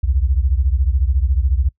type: beating tone pair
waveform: sine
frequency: 61.74 / 75.74 Hz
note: B1 / D#2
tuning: 0 / -46 cents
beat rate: 14 Hz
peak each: -15 / -18 dBFS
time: 0.03-1.69 s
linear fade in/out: 10 ms
effects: noise-tail reverb RT60 0.1 s tail -22 dB re dry

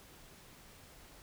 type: silence
effects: pink hiss -57 dBFS RMS until 1.22 s

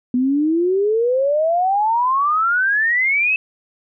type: exponential sweep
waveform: sine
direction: up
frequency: 244 to 2630 Hz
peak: -14 dBFS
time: 0.14-3.36 s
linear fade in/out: 2 ms
effects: none

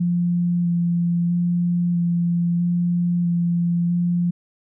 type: tone with vibrato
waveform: sine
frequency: 173.3 Hz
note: F3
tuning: 13 cents flat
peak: -17 dBFS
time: 0-4.31 s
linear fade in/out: 10 ms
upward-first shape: square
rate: 0.77 Hz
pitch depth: 11 cents each way
effects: none

